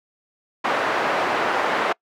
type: band-pass noise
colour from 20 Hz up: pink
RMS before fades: -22 dBFS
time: 0.64-1.93 s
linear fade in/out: 10 ms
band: 550 to 1700 Hz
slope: 12 dB/octave
effects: noise-tail reverb RT60 0.1 s tail -26 dB re dry